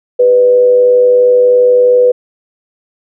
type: tone with frequency modulation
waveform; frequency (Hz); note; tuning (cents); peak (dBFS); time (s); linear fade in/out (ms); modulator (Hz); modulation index
sine; 495.4; B4; +5; -4; 0.19-2.12; 10; 103; 0.27
effects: none